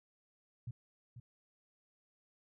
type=tone with echo; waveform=sine; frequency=120 Hz; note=B2; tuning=49 cents flat; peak=-39 dBFS; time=0.67-0.71 s; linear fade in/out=5 ms; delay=490 ms; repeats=1; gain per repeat=-9 dB; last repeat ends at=1.2 s; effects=none